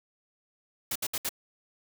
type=noise bursts; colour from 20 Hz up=white; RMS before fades=-31 dBFS; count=4; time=0.91-1.292 s; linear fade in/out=5 ms; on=46 ms; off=66 ms; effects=none